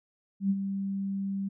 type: tone with ADSR envelope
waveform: sine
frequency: 196 Hz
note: G3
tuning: in tune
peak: -21 dBFS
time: 0.4-1.49 s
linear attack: 100 ms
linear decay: 46 ms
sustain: -8 dB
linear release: 14 ms
effects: none